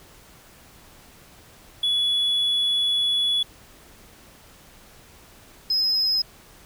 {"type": "tone pair in turn", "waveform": "triangle", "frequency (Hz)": [3402, 5097], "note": ["G#7", "D#8"], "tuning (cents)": [41, 41], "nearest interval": "perfect fifth", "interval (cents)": 700, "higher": "second", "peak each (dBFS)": -17, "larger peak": "neither", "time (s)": [[1.83, 3.43], [5.7, 6.22]], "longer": "first", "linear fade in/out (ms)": 5, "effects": ["tanh soft clip ceiling -14 dBFS", "pink hiss -50 dBFS RMS until 6.65 s"]}